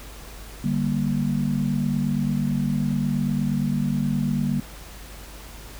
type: chord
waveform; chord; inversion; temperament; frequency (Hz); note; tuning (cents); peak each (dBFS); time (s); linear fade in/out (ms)
sine; G minor; second; just; 147 / 196 / 235.2; D3 / G3 / Bb3; +2 / 0 / +16; -25; 0.64-4.6; 5
effects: added 50 Hz sine -40 dBFS peak until 5.79 s + pink hiss -43 dBFS RMS until 5.79 s